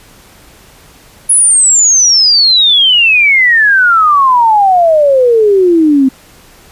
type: exponential sweep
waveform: sine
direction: down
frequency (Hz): 10548 to 258.5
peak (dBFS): -4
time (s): 1.29-6.09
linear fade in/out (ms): 10
effects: pink hiss -40 dBFS RMS until 6.71 s + resampled to 32000 Hz